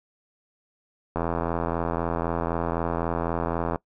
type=click train; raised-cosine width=1 ms; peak=-12 dBFS; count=219; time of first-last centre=1.16-3.758 s; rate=83.9 Hz; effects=noise-tail reverb RT60 0.1 s tail -22 dB re dry